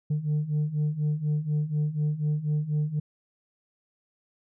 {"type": "beating tone pair", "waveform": "sine", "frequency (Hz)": [148, 152.1], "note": ["D3", "D#3"], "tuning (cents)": [14, -39], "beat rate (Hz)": 4.1, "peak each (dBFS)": [-27, -24], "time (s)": [0.1, 3], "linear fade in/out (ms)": 10, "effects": ["tanh soft clip ceiling -21 dBFS"]}